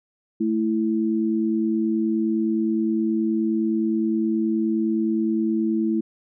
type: tone pair together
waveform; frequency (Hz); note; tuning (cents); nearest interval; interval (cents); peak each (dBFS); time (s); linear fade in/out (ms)
sine; 220 / 329.6; A3 / E4; 0 / 0; perfect fifth; 700; -22 / -22; 0.4-6.01; 10
effects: none